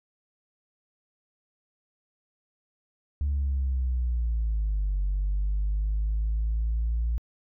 sine linear two-way sweep, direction down then up, 72.5 to 47.45 to 57.9 Hz, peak -22 dBFS, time 3.21-7.18 s, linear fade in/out 0 ms, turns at 4.98 s, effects tanh soft clip ceiling -21 dBFS

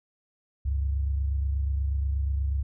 sine tone pair together, 69.3 / 97.61 Hz, C#2 / G2, 0 / -7 cents, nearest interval tritone, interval 593 cents, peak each -24 / -35 dBFS, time 0.65-2.63 s, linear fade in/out 10 ms, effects none

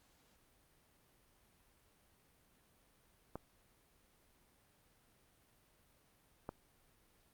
clicks, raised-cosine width 1 ms, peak -28 dBFS, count 2, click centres 3.356 / 6.491 s, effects pink hiss -71 dBFS RMS until 7.33 s + Opus 48 kbps

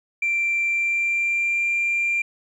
sine tone with pitch glide, 2356 to 2379 Hz, D7 to D7, +5 to +22 cents, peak -18 dBFS, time 0.22-2.22 s, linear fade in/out 5 ms, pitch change +17 cents, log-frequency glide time 0.67-1.66 s, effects tanh soft clip ceiling -16 dBFS + 10-bit

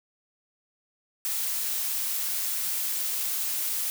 blue noise, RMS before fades -29 dBFS, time 1.25-3.9 s, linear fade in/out 0 ms, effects none

